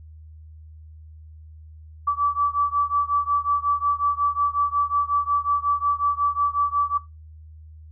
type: beating tone pair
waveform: sine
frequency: 1152 / 1157.5 Hz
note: D6 / D6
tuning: -34 / -25 cents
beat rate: 5.5 Hz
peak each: -21 / -23 dBFS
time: 2.07-6.98 s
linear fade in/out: 10 ms
effects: noise-tail reverb RT60 0.2 s tail -17 dB re dry + added 78 Hz sine -41 dBFS peak until 7.91 s